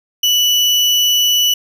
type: tone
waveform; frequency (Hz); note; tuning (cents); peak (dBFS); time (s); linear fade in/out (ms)
35% pulse; 2961; F#7; +1; -9; 0.23-1.54; 5
effects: none

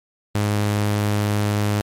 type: tone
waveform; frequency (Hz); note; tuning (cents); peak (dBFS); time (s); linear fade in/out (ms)
sawtooth; 103.83; G#2; 0; -14; 0.35-1.81; 0
effects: MP3 64 kbps

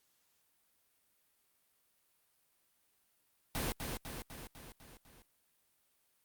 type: noise with echo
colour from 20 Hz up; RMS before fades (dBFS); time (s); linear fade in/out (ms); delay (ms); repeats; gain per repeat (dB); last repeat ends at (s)
pink; -36; 3.55-3.72; 0; 250; 6; -4; 5.22
effects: white hiss -75 dBFS RMS until 6.24 s + Opus 48 kbps

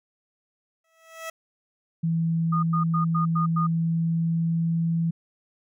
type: tone with exponential growth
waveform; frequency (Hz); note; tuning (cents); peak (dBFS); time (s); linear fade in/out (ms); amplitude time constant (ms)
15% pulse; 651; E5; -22; -24; 0.84-1.3; 5; 98
type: tone with pitch glide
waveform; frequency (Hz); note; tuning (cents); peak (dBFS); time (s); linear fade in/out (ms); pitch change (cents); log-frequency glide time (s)
sine; 164.81 to 166.05; E3 to E3; 0 to +13; -21; 2.03-5.11; 10; +13; 3.46-4.93
type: tone bursts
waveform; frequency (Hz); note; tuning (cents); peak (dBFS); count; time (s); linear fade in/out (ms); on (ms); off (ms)
sine; 1226; D#6; -26; -24; 6; 2.52-3.67; 10; 110; 98
effects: none

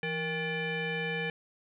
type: tone with frequency modulation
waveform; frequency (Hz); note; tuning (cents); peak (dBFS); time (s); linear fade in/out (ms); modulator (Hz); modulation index
sine; 1101; C#6; -12; -30; 0.03-1.3; 2; 634; 2.5
effects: 12-bit

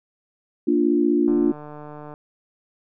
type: chord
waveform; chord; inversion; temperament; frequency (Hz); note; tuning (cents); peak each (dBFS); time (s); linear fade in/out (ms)
sine; Bb major; none; equal; 233.1 / 293.7 / 349.2; Bb3 / D4 / F4; 0 / 0 / 0; -23 / -19 / -20; 0.67-1.52; 10
type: click train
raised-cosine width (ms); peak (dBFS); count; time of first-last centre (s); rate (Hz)
1; -25; 129; 1.28-2.139; 149
effects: none

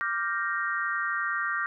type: chord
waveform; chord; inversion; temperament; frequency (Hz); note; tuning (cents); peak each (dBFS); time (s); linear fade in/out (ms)
sine; G minor seventh; second; equal; 1174.7 / 1396.9 / 1568 / 1864.7; D6 / F6 / G6 / Bb6; 0 / 0 / 0 / 0; -32; 0.01-1.66; 0
effects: none

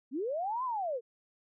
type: linear two-way sweep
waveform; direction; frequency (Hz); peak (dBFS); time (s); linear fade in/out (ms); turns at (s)
sine; up then down; 233.1 to 1057 to 441.4; -31; 0.11-1.01; 50; 0.64
effects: none

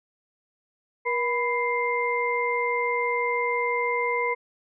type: tone cluster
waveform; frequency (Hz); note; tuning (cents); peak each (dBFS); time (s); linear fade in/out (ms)
sine; 478.2 / 992 / 2098; A#4 / B5 / C7; +44 / +7 / +4; -27; 1.05-4.35; 20
effects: none

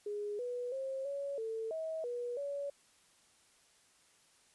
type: tone with pitch steps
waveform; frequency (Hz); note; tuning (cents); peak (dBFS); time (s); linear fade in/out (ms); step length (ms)
sine; 413.9 / 490.2 / 534 / 561 / 446.8 / 641 / 484 / 566; G#4 / B4 / C5 / C#5 / A4 / E5 / B4 / C#5; -6 / -13 / +35 / +21 / +27 / -49 / -35 / +36; -36; 0.06-2.7; 5; 330
effects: white hiss -67 dBFS RMS until 4.54 s + resampled to 24000 Hz

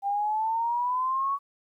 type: exponential sweep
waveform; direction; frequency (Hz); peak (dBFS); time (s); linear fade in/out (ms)
sine; up; 791 to 1127; -24; 0.02-1.39; 50
effects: 11-bit

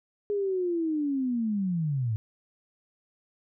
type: linear sweep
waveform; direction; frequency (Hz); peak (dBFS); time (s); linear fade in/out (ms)
sine; down; 415.6 to 103.83; -25; 0.3-2.16; 0
effects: none

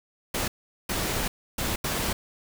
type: noise bursts at uneven times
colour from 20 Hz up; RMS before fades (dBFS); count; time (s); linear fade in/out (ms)
pink; -28; 4; 0.34-0.48 / 0.89-1.28 / 1.58-1.76 / 1.84-2.13; 5
effects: none

